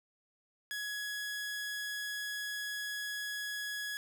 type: tone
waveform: sawtooth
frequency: 1677 Hz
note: G#6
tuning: 16 cents sharp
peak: -33 dBFS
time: 0.71-3.97 s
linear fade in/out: 0 ms
effects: none